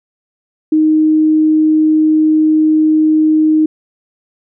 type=tone; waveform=sine; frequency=311.1 Hz; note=D#4; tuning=in tune; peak=-7 dBFS; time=0.72-3.66 s; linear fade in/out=5 ms; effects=none